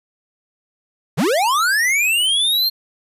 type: linear sweep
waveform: square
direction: up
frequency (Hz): 109.7 to 4251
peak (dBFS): -15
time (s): 1.17-2.7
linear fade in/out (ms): 20
effects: resampled to 32000 Hz + 9-bit